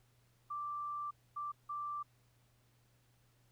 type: tone bursts at uneven times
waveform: sine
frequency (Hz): 1174.7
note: D6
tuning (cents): 0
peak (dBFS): -38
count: 3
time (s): 0.5-1.11 / 1.36-1.52 / 1.69-2.03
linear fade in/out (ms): 10
effects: added 120 Hz sine -70 dBFS peak until 3.51 s + pink hiss -74 dBFS RMS until 3.51 s